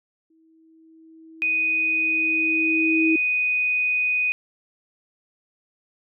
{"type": "tone with exponential growth", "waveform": "sine", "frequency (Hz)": 322.5, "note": "E4", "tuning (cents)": -38, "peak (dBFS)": -17, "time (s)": [0.3, 3.16], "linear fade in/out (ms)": 5, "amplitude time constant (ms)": 620}
{"type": "tone", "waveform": "sine", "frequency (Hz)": 2489, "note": "D#7", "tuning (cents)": 0, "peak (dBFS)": -19, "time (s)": [1.42, 4.32], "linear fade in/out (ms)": 0}
{"effects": []}